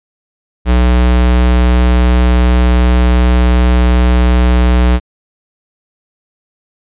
square tone, 61.3 Hz, B1, 12 cents flat, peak -7 dBFS, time 0.65-5 s, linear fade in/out 50 ms, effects resampled to 8000 Hz

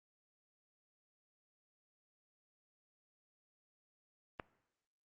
click, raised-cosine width 0.5 ms, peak -25 dBFS, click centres 4.398 s, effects noise-tail reverb RT60 0.9 s tail -20 dB re dry + Opus 32 kbps

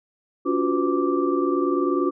sine tone cluster, 283 / 352 / 372.3 / 503 / 1170 Hz, C#4 / F4 / F#4 / B4 / D6, +36 / +14 / +11 / +32 / -7 cents, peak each -24 / -23 / -26 / -31 / -28 dBFS, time 0.45-2.11 s, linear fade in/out 20 ms, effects none

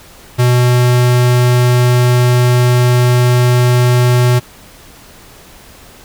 square tone, 123.47 Hz, B2, in tune, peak -8 dBFS, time 0.38-4.4 s, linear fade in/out 20 ms, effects pink hiss -39 dBFS RMS until 6.04 s

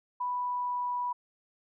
sine tone with pitch glide, 987.8 to 981 Hz, B5 to B5, 0 to -12 cents, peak -29 dBFS, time 0.2-1.13 s, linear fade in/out 10 ms, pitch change -12 cents, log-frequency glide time 0.32-0.97 s, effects none

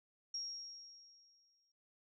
sine tone with exponential decay, 5588 Hz, F8, in tune, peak -38 dBFS, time 0.34-1.72 s, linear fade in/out 5 ms, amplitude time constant 300 ms, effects noise-tail reverb RT60 0.5 s tail -24 dB re dry

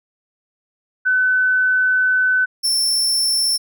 sine / sawtooth tone pair in turn, 1510 / 5381 Hz, F#6 / E8, +35 / +35 cents, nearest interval octave + minor seventh, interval 2200 cents, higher second, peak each -13 dBFS, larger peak neither, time 1.05-2.46 / 2.63-3.58 s, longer first, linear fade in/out 20 ms, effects none

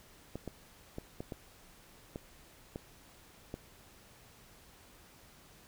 clicks, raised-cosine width 2 ms, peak -26 dBFS, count 8, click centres 0.356 / 0.477 / 0.984 / 1.205 / 1.322 / 2.159 / 2.759 / 3.541 s, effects pink hiss -59 dBFS RMS until 5.67 s

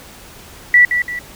sine tone with echo, 1957 Hz, B6, 16 cents flat, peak -5 dBFS, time 0.74-0.85 s, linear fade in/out 2 ms, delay 170 ms, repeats 2, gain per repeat -8 dB, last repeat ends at 1.19 s, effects pink hiss -39 dBFS RMS until 1.35 s

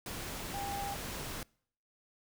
sine tone in noise, 800 Hz, G5, 35 cents sharp, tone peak -37 dBFS, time 0.54-0.94 s, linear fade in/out 2 ms, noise pink, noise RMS -41 dBFS, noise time 0.06-1.43 s, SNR +1 dB, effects noise-tail reverb RT60 0.6 s tail -26 dB re dry

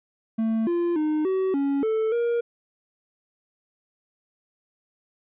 triangle tone with pitch steps, 223.3 / 345.3 / 306.6 / 378.9 / 278.9 / 440.2 / 471.6 Hz, A3 / F4 / D#4 / F#4 / C#4 / A4 / A#4, +26 / -20 / -25 / +41 / +11 / +1 / +20 cents, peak -19 dBFS, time 0.38-2.41 s, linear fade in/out 10 ms, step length 290 ms, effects resampled to 8000 Hz

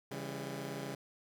15% pulse chord, C# diminished, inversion none, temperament just, 138.59 / 166.31 / 199.57 Hz, C#3 / E3 / G3, 0 / +16 / +31 cents, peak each -36 / -40 / -38 dBFS, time 0.11-0.95 s, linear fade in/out 5 ms, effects none

